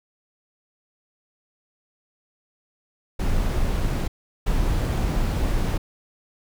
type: noise bursts at uneven times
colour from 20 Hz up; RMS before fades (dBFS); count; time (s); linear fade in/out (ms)
brown; -22; 2; 3.19-4.08 / 4.46-5.78; 10
effects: none